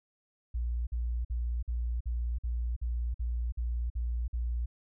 sine tone bursts, 59.2 Hz, A#1, 27 cents sharp, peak -29 dBFS, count 11, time 0.54-4.66 s, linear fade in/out 10 ms, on 330 ms, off 49 ms, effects none

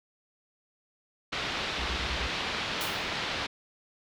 white low-pass noise, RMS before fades -33 dBFS, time 1.32-3.47 s, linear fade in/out 10 ms, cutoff 4000 Hz, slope 24 dB/octave
triangle tone bursts, 63.5 Hz, B1, 49 cents sharp, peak -31 dBFS, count 5, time 1.79-2.273 s, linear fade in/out 5 ms, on 75 ms, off 27 ms
white noise with exponential decay, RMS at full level -34 dBFS, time 2.81-3.14 s, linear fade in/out 0 ms, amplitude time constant 70 ms
effects none

